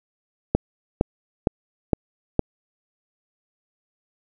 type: click train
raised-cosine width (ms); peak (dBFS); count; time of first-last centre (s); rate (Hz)
2; -3; 5; 0.55-2.393; 2.17
effects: none